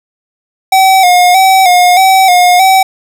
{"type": "tone with vibrato", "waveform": "square", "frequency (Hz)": 740, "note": "F#5", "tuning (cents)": 0, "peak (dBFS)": -4, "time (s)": [0.72, 2.83], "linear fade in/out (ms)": 5, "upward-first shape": "square", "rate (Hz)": 1.6, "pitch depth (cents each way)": 56, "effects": []}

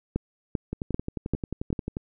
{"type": "two click trains", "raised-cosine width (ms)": 3, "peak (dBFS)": [-17, -12], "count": [15, 5], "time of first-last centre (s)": [[0.73, 1.969], [0.16, 1.729]], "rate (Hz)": [11.3, 2.55], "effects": []}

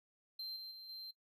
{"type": "tone with level steps", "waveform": "triangle", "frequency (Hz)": 4135, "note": "C8", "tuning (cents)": -21, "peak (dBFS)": [-40, -44, -48, -44], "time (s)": [0.39, 1.11], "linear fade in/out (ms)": 5, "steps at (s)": [0.56, 0.71, 0.89], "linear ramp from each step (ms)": 5, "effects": ["noise-tail reverb RT60 0.1 s tail -17 dB re dry"]}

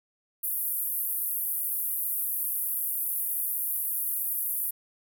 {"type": "band-pass noise", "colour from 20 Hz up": "pink", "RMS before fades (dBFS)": -30, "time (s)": [0.43, 4.71], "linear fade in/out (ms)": 10, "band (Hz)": [11000, 16000], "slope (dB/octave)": 48, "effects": []}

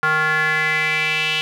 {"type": "tone with band-pass filter sweep", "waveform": "square", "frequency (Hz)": 155.56, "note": "D#3", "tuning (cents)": 0, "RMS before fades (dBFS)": -19, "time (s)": [0.03, 1.41], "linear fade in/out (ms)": 0, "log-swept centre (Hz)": [1400, 2900], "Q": 4.7, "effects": ["8-bit"]}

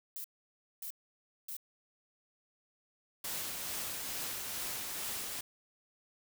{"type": "noise bursts", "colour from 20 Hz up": "violet", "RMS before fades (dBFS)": -42, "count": 3, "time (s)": [0.16, 1.566], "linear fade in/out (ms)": 0, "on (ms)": 82, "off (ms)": 580}
{"type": "noise with tremolo", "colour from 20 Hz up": "white", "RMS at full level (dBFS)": -38, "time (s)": [3.24, 5.41], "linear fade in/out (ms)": 5, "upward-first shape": "triangle", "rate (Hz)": 2.3, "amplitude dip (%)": 30}
{"effects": []}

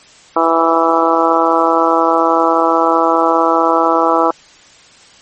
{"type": "harmonic tone", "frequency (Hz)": 164.81, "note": "E3", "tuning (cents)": 0, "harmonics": [2, 3, 4, 5, 6, 7, 8], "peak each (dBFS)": [-17, -17, -17, -17, -17, -17, -17], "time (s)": [0.36, 4.31], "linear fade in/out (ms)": 5, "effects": ["white hiss -43 dBFS RMS until 5.21 s", "MP3 32 kbps"]}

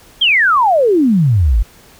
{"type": "exponential sweep", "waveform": "sine", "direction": "down", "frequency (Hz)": [3322, 46.25], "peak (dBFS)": -8, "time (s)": [0.21, 1.63], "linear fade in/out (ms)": 10, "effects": ["pink hiss -44 dBFS RMS until 1.99 s"]}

